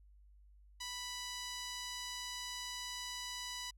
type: tone with band-pass filter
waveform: sawtooth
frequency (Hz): 987.8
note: B5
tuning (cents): 0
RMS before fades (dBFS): -44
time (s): 0.8-3.71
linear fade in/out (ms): 10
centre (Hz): 5100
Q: 1.1
effects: added 50 Hz sine -59 dBFS peak until 3.77 s